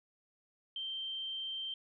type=tone; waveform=sine; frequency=3136 Hz; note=G7; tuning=in tune; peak=-37 dBFS; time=0.76-1.74 s; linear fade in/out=2 ms; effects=none